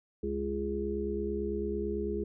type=harmonic tone; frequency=69 Hz; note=C#2; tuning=7 cents flat; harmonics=1 / 3 / 5 / 6; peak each=-38 / -37 / -36 / -34 dBFS; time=0.23-2.24 s; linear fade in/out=5 ms; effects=none